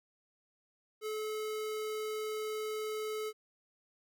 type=tone; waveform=square; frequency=430.9 Hz; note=A4; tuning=36 cents flat; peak=-36 dBFS; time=1.01-3.33 s; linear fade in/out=50 ms; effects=13-bit